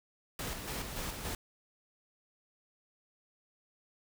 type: noise with tremolo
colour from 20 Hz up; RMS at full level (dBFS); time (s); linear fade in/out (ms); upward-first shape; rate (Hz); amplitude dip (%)
pink; -38; 0.39-1.35; 2; square; 3.5; 40
effects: none